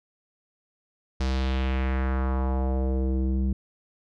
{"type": "tone with low-pass filter sweep", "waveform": "square", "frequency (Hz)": 65.41, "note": "C2", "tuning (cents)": 0, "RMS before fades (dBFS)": -25, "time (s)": [1.2, 3.53], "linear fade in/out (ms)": 5, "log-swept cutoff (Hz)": [5400, 220], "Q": 1.9, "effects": []}